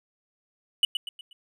triangle tone with echo, 2960 Hz, F#7, in tune, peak -15 dBFS, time 0.83-0.85 s, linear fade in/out 2 ms, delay 120 ms, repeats 4, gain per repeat -8 dB, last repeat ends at 1.33 s, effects none

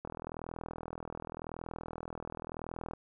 click train, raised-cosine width 1 ms, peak -26 dBFS, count 119, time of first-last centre 0.05-2.935 s, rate 40.9 Hz, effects none

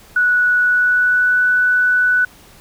sine tone with pitch glide, 1472 to 1488.2 Hz, F#6 to F#6, -9 to +10 cents, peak -11 dBFS, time 0.16-2.25 s, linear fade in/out 5 ms, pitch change +19 cents, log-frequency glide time 0.61-1.45 s, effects pink hiss -45 dBFS RMS until 2.6 s

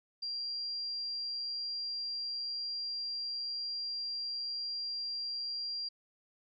sine tone, 4757 Hz, D8, 21 cents sharp, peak -35 dBFS, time 0.22-5.89 s, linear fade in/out 10 ms, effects none

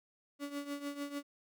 35% pulse tone with tremolo, 285.5 Hz, D4, 49 cents flat, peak -34 dBFS, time 0.39-1.23 s, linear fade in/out 50 ms, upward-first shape triangle, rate 6.7 Hz, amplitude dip 80%, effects none

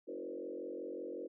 sine tone with frequency modulation, 415.3 Hz, G#4, in tune, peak -40 dBFS, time 0.07-1.28 s, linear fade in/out 20 ms, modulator 45.4 Hz, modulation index 2.6, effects none

